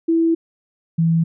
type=tone pair in turn; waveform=sine; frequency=329.6 / 164.8 Hz; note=E4 / E3; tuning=0 / 0 cents; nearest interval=octave; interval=1200 cents; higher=first; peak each=-13 dBFS; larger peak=neither; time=0.08-0.35 / 0.98-1.24 s; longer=first; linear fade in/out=10 ms; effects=none